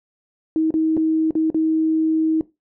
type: tone with dropouts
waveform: sine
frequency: 317.9 Hz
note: D#4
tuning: 37 cents sharp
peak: -15 dBFS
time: 0.56-2.41 s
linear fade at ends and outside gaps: 1 ms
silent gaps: 0.706-0.74 / 0.968-0.974 / 1.308-1.353 / 1.502-1.545 s
effects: noise-tail reverb RT60 0.2 s tail -17 dB re dry